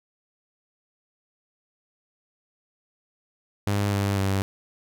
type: tone with pitch steps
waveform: sawtooth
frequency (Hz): 101.5 / 99.8 / 97.3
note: G#2 / G2 / G2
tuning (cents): -39 / +32 / -12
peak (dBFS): -18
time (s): 3.67-4.42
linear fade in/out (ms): 0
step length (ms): 250
effects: none